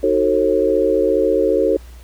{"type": "chord", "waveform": "sine", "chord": "D# diminished seventh", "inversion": "none", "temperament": "just", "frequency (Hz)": [311.1, 373.4, 448, 537.6], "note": ["D#4", "F#4", "A4", "C5"], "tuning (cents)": [0, 16, 31, 47], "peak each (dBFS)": [-21, -19, -17, -18], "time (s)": [0.03, 1.77], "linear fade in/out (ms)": 5, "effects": ["added 60 Hz sine -36 dBFS peak until 2.03 s", "pink hiss -48 dBFS RMS until 2.03 s"]}